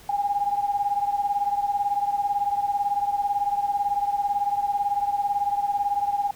sine beating tone pair, 808 / 826 Hz, G#5 / G#5, -48 / -10 cents, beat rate 18 Hz, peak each -23 / -27 dBFS, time 0.09-6.31 s, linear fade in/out 5 ms, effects pink hiss -49 dBFS RMS until 6.35 s

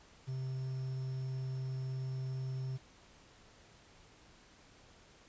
triangle tone with quantisation, 130.81 Hz, C3, in tune, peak -34 dBFS, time 0.27-2.78 s, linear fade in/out 20 ms, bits 10, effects pink hiss -61 dBFS RMS until 5.28 s + resampled to 16000 Hz

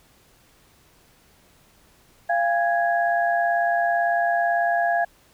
sine tone cluster, 691 / 809 / 1662 Hz, F5 / G#5 / G#6, -19 / -46 / +1 cents, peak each -20 / -27 / -25 dBFS, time 2.29-5.05 s, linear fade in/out 10 ms, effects pink hiss -57 dBFS RMS until 5.33 s

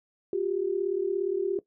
sine tone pair together, 359.2 / 396.4 Hz, F4 / G4, +49 / +19 cents, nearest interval major second, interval 170 cents, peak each -28 dBFS, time 0.33-1.59 s, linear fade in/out 2 ms, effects noise-tail reverb RT60 0.1 s tail -17 dB re dry

